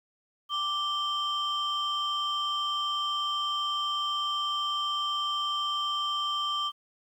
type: tone pair together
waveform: sine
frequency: 1174.7 / 3136 Hz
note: D6 / G7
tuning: 0 / 0 cents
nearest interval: octave + perfect fourth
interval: 1700 cents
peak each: -28 dBFS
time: 0.49-6.72 s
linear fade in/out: 50 ms
effects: tanh soft clip ceiling -24 dBFS + 10-bit